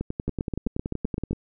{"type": "two click trains", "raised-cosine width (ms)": 3, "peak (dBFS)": [-14, -15], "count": [9, 15], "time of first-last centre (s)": [[0.28, 1.31], [0.01, 1.331]], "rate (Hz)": [7.77, 10.6], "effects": []}